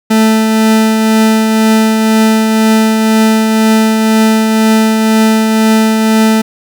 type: tone with tremolo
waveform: 40% pulse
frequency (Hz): 220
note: A3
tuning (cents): 0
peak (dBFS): -4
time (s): 0.1-6.42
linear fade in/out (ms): 10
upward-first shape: triangle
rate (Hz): 2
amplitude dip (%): 35
effects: 7-bit